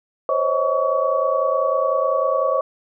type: tone cluster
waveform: sine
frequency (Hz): 516 / 546 / 632 / 1129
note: C5 / C#5 / D#5 / C#6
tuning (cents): -24 / -26 / +27 / +31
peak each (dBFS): -23 / -21 / -23 / -22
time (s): 0.29-2.61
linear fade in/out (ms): 2
effects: none